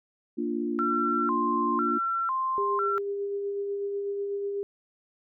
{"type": "chord", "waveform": "sine", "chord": "Bb major", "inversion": "none", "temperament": "equal", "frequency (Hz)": [233.1, 293.7, 349.2], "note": ["Bb3", "D4", "F4"], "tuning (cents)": [0, 0, 0], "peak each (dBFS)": -31, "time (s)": [0.37, 1.99], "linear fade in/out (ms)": 20}
{"type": "tone with vibrato", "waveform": "sine", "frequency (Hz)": 1192, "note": "D6", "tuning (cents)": 25, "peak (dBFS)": -25, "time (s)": [0.79, 2.98], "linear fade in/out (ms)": 0, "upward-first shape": "square", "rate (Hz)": 1, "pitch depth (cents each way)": 220}
{"type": "tone with tremolo", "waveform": "sine", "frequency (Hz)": 401.7, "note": "G4", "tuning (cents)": 42, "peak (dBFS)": -27, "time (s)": [2.58, 4.63], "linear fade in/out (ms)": 0, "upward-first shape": "sine", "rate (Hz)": 8.1, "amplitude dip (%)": 25}
{"effects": []}